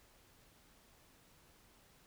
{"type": "silence", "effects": ["pink hiss -66 dBFS RMS until 2.06 s"]}